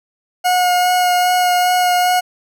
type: tone with vibrato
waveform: 40% pulse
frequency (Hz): 722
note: F#5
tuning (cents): -43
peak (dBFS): -11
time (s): 0.44-2.21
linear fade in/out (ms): 20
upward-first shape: sine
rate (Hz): 2.5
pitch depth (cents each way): 12
effects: none